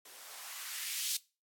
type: noise with band-pass filter sweep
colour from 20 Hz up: violet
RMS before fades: -41 dBFS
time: 0.05-1.17 s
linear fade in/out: 5 ms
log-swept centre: 380 to 3900 Hz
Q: 1.2
effects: noise-tail reverb RT60 0.3 s tail -21 dB re dry + AAC 64 kbps